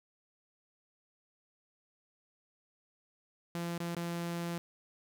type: tone with dropouts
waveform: sawtooth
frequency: 171 Hz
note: F3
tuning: 36 cents flat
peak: -31 dBFS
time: 3.55-4.58 s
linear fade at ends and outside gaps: 0 ms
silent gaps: 3.779-3.803 / 3.949-3.967 s
effects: none